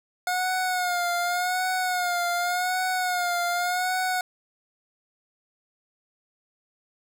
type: tone with vibrato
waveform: 25% pulse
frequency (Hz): 720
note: F#5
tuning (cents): -47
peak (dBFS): -20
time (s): 0.27-4.21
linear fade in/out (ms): 2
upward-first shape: sine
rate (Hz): 0.87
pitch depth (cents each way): 54
effects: none